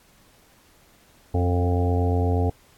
harmonic tone with a mistuned harmonic, 88.5 Hz, F2, 23 cents sharp, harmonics 1 / 2 / 3 / 4 / 5 / 6 / 7 / 8 / 9, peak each -20 / -35 / -28 / -38 / -28 / -37 / -39 / -32 / -34 dBFS, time 1.34-2.5 s, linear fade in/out 5 ms, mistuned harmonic 6, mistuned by +16 cents, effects pink hiss -57 dBFS RMS until 2.77 s + AAC 64 kbps

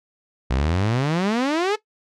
sawtooth exponential sweep, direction up, 59.8 to 440.1 Hz, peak -15 dBFS, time 0.5-1.76 s, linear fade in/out 10 ms, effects noise-tail reverb RT60 0.1 s tail -17 dB re dry + low-pass 5000 Hz 12 dB/octave

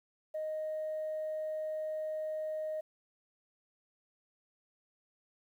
sine tone, 622 Hz, D#5, 1 cent flat, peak -33 dBFS, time 0.34-2.81 s, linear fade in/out 10 ms, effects tanh soft clip ceiling -31 dBFS + 11-bit

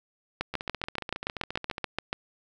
two click trains, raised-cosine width 0.3 ms, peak -18 / -12 dBFS, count 19 / 13, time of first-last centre 0.54-1.781 / 0.41-2.129 s, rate 14.5 / 6.98 Hz, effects none

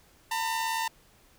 sawtooth tone pair together, 904.8 / 983 Hz, A5 / B5, +48 / -8 cents, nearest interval minor second, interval 144 cents, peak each -25 / -31 dBFS, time 0.31-0.88 s, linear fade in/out 5 ms, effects pink hiss -60 dBFS RMS until 1.38 s

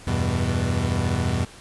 30% pulse chord, E minor, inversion none, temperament equal with one note detuned, 82.41 / 96.54 / 123.47 Hz, E2 / G2 / B2, 0 / -26 / 0 cents, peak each -23 dBFS, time 0.07-1.45 s, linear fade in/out 5 ms, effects pink hiss -45 dBFS RMS until 1.6 s + resampled to 24000 Hz

